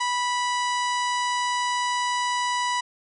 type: harmonic tone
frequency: 983 Hz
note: B5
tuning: 8 cents flat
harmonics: 1 / 2 / 3 / 4 / 5 / 6 / 7 / 8 / 9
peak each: -24 / -30 / -34 / -36 / -38 / -40 / -41 / -42 / -43 dBFS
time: 0-2.81 s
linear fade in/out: 10 ms
effects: none